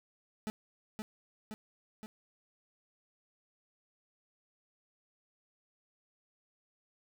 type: tone with echo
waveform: 40% pulse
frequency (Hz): 215.9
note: A3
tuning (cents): -33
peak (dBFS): -34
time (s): 0.47-0.5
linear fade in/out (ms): 0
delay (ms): 520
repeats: 3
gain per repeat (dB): -3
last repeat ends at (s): 2.06
effects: none